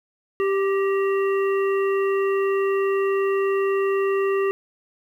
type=harmonic tone with a mistuned harmonic; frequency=392 Hz; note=G4; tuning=in tune; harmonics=1 / 3 / 5 / 7; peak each=-19 / -29 / -33 / -36 dBFS; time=0.4-4.51 s; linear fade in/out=0 ms; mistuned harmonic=5; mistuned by=-46 cents; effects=9-bit